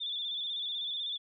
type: tone with vibrato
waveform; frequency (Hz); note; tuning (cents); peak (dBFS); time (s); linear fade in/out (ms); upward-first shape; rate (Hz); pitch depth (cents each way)
sine; 3520; A7; 0; -33; 0-1.18; 20; square; 16; 40
effects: none